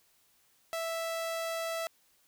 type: tone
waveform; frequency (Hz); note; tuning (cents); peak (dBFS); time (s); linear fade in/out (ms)
sawtooth; 659; E5; -1; -29; 0.73-1.87; 0
effects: white hiss -68 dBFS RMS until 2.27 s